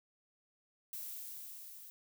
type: noise with level ramp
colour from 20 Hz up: violet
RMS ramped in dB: -43 to -53 dBFS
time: 0.93-1.9 s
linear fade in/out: 0 ms
effects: none